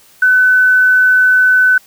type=tone with quantisation; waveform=sine; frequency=1507 Hz; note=F#6; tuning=31 cents sharp; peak=-6 dBFS; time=0.22-1.78 s; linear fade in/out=5 ms; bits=6; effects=white hiss -46 dBFS RMS until 1.86 s